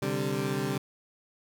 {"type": "chord", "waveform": "20% pulse", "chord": "C suspended second", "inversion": "none", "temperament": "equal", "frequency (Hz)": [130.81, 146.83, 196], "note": ["C3", "D3", "G3"], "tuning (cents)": [0, 0, 0], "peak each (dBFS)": -28, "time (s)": [0.02, 0.78], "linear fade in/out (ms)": 5, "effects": []}